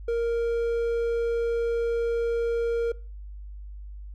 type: tone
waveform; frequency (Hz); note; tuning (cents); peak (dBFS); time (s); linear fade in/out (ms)
triangle; 466.2; A#4; 0; -21; 0.08-2.92; 5
effects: noise-tail reverb RT60 0.4 s tail -23 dB re dry + added 50 Hz sine -37 dBFS peak until 4.14 s